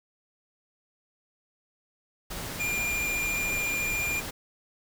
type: noise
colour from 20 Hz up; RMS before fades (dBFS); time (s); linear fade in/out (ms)
pink; -36; 2.3-4.31; 10
type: tone with vibrato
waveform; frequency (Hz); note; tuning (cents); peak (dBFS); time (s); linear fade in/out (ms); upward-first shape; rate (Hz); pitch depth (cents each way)
square; 2400; D7; +37; -28; 2.59-4.21; 20; sine; 14; 9
effects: none